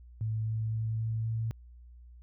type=tone with pitch steps; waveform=sine; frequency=110 / 110.64 / 111.28 / 111.92 / 112.57 Hz; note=A2 / A2 / A2 / A2 / A2; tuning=0 / +10 / +20 / +30 / +40 cents; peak=-29 dBFS; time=0.21-1.51 s; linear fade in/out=0 ms; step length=260 ms; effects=added 60 Hz sine -49 dBFS peak until 2.22 s